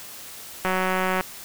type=click train; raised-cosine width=0.5 ms; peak=-9 dBFS; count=105; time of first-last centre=0.65-1.209 s; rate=186 Hz; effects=white hiss -40 dBFS RMS until 1.44 s